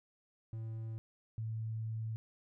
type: tone pair in turn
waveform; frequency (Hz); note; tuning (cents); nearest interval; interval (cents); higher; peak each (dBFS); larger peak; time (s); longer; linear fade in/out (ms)
triangle / sine; 111.9 / 111.19; A2 / A2; +30 / +19; unison; 11; first; -37 / -36; second; 0.53-0.98 / 1.38-2.16; second; 0
effects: none